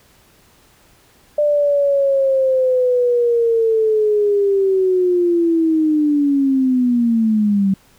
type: linear sweep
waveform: sine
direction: down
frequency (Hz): 595 to 191.1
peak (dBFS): -12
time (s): 1.38-7.74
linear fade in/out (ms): 5
effects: pink hiss -52 dBFS RMS until 7.98 s